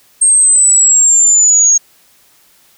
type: linear sweep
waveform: sine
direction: down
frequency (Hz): 8520 to 6540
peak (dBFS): -5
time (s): 0.21-1.78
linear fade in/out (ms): 10
effects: white hiss -49 dBFS RMS until 2.77 s